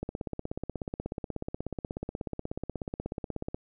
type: click train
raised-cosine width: 2 ms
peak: -20 dBFS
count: 59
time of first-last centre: 0.03-3.545 s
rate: 16.5 Hz
effects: none